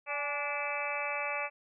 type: harmonic tone with a mistuned harmonic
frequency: 290.3 Hz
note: D4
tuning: 20 cents flat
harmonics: 2 / 3 / 4 / 5 / 6 / 7 / 8 / 9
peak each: -39 / -40 / -40 / -44 / -46 / -42 / -37 / -39 dBFS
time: 0.06-1.5 s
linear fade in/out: 50 ms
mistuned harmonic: 3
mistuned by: -46 cents
effects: none